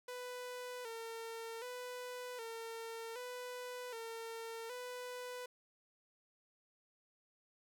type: tone with vibrato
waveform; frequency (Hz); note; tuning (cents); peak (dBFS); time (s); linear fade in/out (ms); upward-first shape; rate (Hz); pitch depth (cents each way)
sawtooth; 475.5; A#4; +34; -40; 0.08-5.46; 5; square; 0.65; 75
effects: none